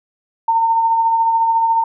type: tone with tremolo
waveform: sine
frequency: 910 Hz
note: A#5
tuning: 42 cents flat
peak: -10 dBFS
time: 0.48-1.84 s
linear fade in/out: 5 ms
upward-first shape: triangle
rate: 14 Hz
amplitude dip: 40%
effects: none